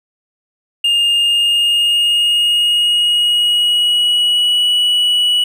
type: tone with pitch glide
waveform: triangle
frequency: 2823 to 2938 Hz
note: F7 to F#7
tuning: +18 to -13 cents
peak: -9 dBFS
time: 0.84-5.44 s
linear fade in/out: 5 ms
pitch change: +69 cents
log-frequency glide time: 1.14-4.68 s
effects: none